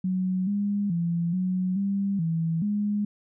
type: tone with pitch steps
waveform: sine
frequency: 185.4 / 203.1 / 170 / 184.3 / 198 / 163.9 / 206.7 Hz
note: F#3 / G#3 / F3 / F#3 / G3 / E3 / G#3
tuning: +4 / -38 / -46 / -7 / +18 / -10 / -8 cents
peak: -23 dBFS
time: 0.04-3.05 s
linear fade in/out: 5 ms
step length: 430 ms
effects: none